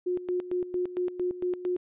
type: tone with tremolo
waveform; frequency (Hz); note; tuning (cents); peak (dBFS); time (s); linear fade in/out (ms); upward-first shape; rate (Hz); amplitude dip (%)
sine; 360; F#4; -47; -25; 0.06-1.77; 10; square; 4.4; 75
effects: resampled to 8000 Hz